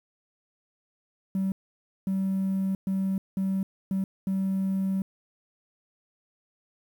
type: tone bursts at uneven times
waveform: triangle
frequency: 192.1 Hz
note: G3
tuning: 35 cents flat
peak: -21 dBFS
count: 6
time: 1.35-1.52 / 2.07-2.75 / 2.87-3.18 / 3.37-3.63 / 3.91-4.04 / 4.27-5.02 s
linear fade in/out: 2 ms
effects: tanh soft clip ceiling -20 dBFS + 9-bit